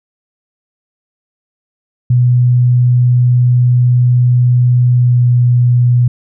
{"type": "tone with pitch glide", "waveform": "sine", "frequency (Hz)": [123.47, 122.4], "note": ["B2", "B2"], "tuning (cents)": [0, -15], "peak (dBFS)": -6, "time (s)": [2.1, 6.08], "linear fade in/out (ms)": 5, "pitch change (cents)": -15, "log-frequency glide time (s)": [4.94, 5.23], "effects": []}